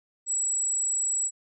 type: tone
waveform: sine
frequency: 7790 Hz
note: B8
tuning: 25 cents flat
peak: -24 dBFS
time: 0.26-1.31 s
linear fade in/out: 50 ms
effects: none